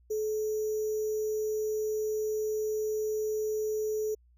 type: tone with sample-and-hold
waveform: sine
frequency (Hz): 430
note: A4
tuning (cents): -40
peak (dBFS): -28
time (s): 0.1-4.15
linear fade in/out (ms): 10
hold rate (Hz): 6300
effects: added 60 Hz sine -59 dBFS peak until 4.37 s